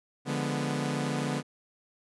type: chord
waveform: sawtooth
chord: D diminished seventh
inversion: none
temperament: equal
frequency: 146.83 / 174.61 / 207.7 / 246.9 Hz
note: D3 / F3 / Ab3 / Cb4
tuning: 0 / 0 / 0 / 0 cents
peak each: -28 / -34 / -33 / -29 dBFS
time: 0.25-1.43 s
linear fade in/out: 50 ms
effects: resampled to 24000 Hz